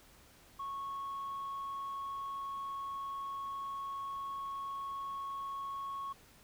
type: tone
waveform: sine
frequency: 1102 Hz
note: C#6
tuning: 11 cents flat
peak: -36 dBFS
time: 0.59-6.13 s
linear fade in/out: 10 ms
effects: tanh soft clip ceiling -36 dBFS + pink hiss -61 dBFS RMS until 6.43 s